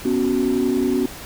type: chord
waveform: sine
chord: B suspended second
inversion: none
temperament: just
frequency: 246.9 / 277.8 / 370.4 Hz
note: B3 / C#4 / F#4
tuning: 0 / +4 / +2 cents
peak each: -20 dBFS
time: 0.05-1.06 s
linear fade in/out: 5 ms
effects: tanh soft clip ceiling -11 dBFS + pink hiss -36 dBFS RMS until 1.25 s